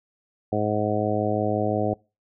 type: harmonic tone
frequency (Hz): 105.7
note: G#2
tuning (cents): +31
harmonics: 1 / 2 / 3 / 4 / 5 / 6 / 7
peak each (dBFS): -29 / -29 / -29 / -29 / -29 / -29 / -29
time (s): 0.52-1.94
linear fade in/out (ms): 5
effects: noise-tail reverb RT60 0.3 s tail -25 dB re dry